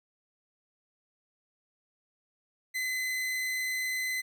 40% pulse tone, 2032 Hz, B6, 49 cents sharp, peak -29 dBFS, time 2.74-4.22 s, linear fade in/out 20 ms, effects none

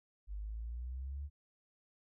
sine exponential sweep, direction up, 49 to 73.42 Hz, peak -39 dBFS, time 0.27-1.3 s, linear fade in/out 50 ms, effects none

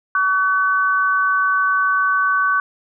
sine tone pair together, 1138 / 1510.9 Hz, C#6 / F#6, +45 / +36 cents, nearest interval perfect fourth, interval 491 cents, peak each -17 dBFS, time 0.15-2.6 s, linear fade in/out 2 ms, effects none

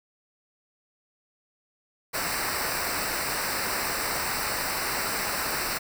pink noise with comb filter, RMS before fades -29 dBFS, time 2.13-5.79 s, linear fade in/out 20 ms, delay 0.3 ms, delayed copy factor -0.8, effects none

